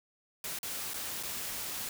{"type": "noise with dropouts", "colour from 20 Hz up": "white", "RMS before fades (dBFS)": -38, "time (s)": [0.44, 1.89], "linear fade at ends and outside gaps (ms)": 2, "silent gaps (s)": [[0.588, 0.63], [0.936, 0.941], [1.229, 1.233]], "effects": []}